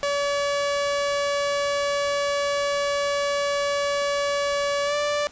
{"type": "tone with pitch glide", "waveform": "sawtooth", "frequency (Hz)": [570, 585.7], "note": ["C#5", "D5"], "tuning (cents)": [48, -5], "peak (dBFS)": -18, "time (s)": [0.03, 5.27], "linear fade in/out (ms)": 0, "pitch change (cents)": 47, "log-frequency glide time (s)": [4.84, 4.95], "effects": ["pink hiss -47 dBFS RMS until 5.31 s", "resampled to 16000 Hz"]}